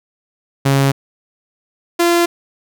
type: tone pair in turn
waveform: sawtooth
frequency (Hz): 137.4 / 343.5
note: C#3 / F4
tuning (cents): -15 / -29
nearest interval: octave + major third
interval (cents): 1586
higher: second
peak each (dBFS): -7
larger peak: neither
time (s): 0.65-0.92 / 1.99-2.26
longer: neither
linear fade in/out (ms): 10
effects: none